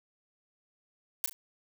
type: noise with echo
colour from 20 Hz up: blue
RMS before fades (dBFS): -29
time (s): 1.24-1.26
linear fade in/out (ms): 0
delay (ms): 35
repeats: 2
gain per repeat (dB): -10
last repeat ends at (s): 1.33
effects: none